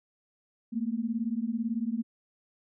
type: beating tone pair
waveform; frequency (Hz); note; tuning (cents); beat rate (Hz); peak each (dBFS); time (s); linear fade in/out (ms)
sine; 220 / 238; A3 / A#3; 0 / +36; 18; -31; 0.72-2.03; 20
effects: none